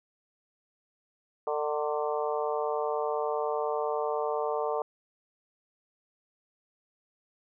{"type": "harmonic tone with a mistuned harmonic", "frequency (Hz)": 150, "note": "D3", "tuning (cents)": 37, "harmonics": [3, 4, 5, 6, 7, 8], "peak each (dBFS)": [-31, -33, -35, -37, -38, -39], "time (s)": [1.47, 4.82], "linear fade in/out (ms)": 2, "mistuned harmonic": 8, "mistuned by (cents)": -50, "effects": []}